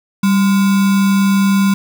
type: tone with sample-and-hold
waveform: sine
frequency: 196 Hz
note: G3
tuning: in tune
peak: -9 dBFS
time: 0.23-1.74 s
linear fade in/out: 5 ms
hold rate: 1225 Hz
effects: none